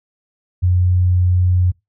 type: tone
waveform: sine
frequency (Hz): 90.2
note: F#2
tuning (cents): -44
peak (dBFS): -11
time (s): 0.62-1.72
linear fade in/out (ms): 20
effects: noise-tail reverb RT60 0.2 s tail -23 dB re dry